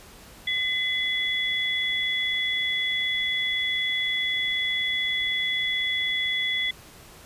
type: tone pair together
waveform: sine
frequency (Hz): 2031 / 3405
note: B6 / G#7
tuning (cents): +48 / +42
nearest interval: major sixth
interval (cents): 894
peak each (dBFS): -26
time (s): 0.47-6.71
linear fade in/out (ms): 5
effects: pink hiss -48 dBFS RMS until 7.25 s + resampled to 32000 Hz